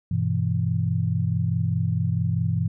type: chord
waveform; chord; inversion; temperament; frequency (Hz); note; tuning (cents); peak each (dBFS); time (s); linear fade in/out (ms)
sine; E minor; first; just; 98.89 / 123.61 / 164.81; G2 / B2 / E3; +16 / +2 / 0; -25; 0.11-2.68; 5
effects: none